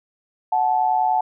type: tone pair together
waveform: sine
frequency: 739.9 / 870 Hz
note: F#5 / A5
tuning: 0 / -20 cents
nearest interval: minor third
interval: 280 cents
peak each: -19 dBFS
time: 0.52-1.21 s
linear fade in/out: 5 ms
effects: none